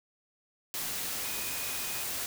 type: tone in noise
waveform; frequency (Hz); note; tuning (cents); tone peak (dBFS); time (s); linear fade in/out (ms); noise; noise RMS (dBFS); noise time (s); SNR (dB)
sine; 2489; D#7; 0; -44; 1.24-2.03; 0; white; -35; 0.74-2.26; -12
effects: none